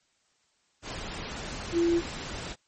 sine tone in noise, 340 Hz, F4, 46 cents flat, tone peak -21 dBFS, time 1.72-2.02 s, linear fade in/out 50 ms, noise pink, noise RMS -37 dBFS, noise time 0.82-2.56 s, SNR +13 dB, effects white hiss -70 dBFS RMS until 2.67 s + MP3 32 kbps

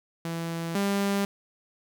sawtooth tone pair in turn, 166.5 / 199.36 Hz, E3 / G3, +18 / +29 cents, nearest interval minor third, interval 311 cents, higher second, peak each -26 / -20 dBFS, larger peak second, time 0.25-0.75 / 0.75-1.25 s, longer neither, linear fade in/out 2 ms, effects none

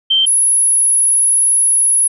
sine tone pair in turn, 3128 / 10521 Hz, G7 / E9, -4 / -4 cents, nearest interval octave + major sixth, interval 2100 cents, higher second, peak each -9 dBFS, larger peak neither, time 0.1-0.26 / 0.26-2.08 s, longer second, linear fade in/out 10 ms, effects none

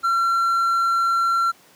triangle tone, 1362 Hz, F6, 44 cents flat, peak -15 dBFS, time 0.03-1.52 s, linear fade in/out 20 ms, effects pink hiss -52 dBFS RMS until 1.75 s + high-pass 200 Hz 12 dB/octave

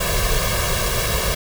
pink noise with comb filter, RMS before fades -20 dBFS, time 0-1.35 s, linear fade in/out 10 ms, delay 1.8 ms, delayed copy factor +0.95, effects none

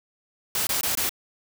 white noise bursts, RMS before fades -25 dBFS, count 4, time 0.55-1.093 s, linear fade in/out 2 ms, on 120 ms, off 21 ms, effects none

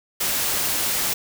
white noise, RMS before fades -23 dBFS, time 0.2-1.14 s, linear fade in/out 10 ms, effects none

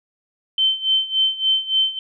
sine tone with tremolo, 3090 Hz, G7, 26 cents flat, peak -13 dBFS, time 0.58-1.99 s, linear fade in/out 2 ms, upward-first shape sine, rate 3.5 Hz, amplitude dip 85%, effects none

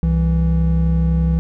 triangle tone pair together, 65.5 / 164.8 Hz, C2 / E3, +2 / 0 cents, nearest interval octave + major third, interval 1598 cents, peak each -14 dBFS, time 0.03-1.39 s, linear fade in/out 0 ms, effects none

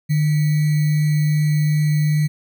sine tone with sample-and-hold, 151.3 Hz, D#3, 48 cents flat, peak -14 dBFS, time 0.09-2.28 s, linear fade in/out 20 ms, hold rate 2100 Hz, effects none

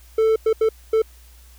triangle tone bursts at uneven times, 442.4 Hz, A4, 9 cents sharp, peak -12 dBFS, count 4, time 0.18-0.36 / 0.46-0.53 / 0.61-0.69 / 0.93-1.02 s, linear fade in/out 5 ms, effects added 60 Hz sine -45 dBFS peak until 1.58 s + white hiss -53 dBFS RMS until 1.58 s

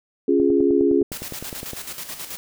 sine chord, Db major, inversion none, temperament equal, 277.2 / 349.2 / 415.3 Hz, Db4 / F4 / Ab4, 0 / 0 / 0 cents, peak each -19 dBFS, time 0.28-1.03 s, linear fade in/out 5 ms
click train, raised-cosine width 2 ms, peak -19 dBFS, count 14, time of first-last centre 0.4-1.733 s, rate 9.75 Hz
white noise with tremolo, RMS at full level -32 dBFS, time 1.12-2.37 s, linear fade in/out 0 ms, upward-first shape square, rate 9.3 Hz, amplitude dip 55%
effects none

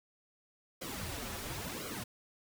pink noise with flanger, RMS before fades -41 dBFS, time 0.81-2.04 s, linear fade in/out 10 ms, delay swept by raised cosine 1.1 to 6.6 ms, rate 0.96 Hz, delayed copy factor -0.85, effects none

